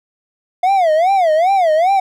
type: tone with vibrato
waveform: triangle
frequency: 698.5 Hz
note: F5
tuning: in tune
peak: -8 dBFS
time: 0.63-2 s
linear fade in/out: 5 ms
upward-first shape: sine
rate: 2.5 Hz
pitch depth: 220 cents each way
effects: none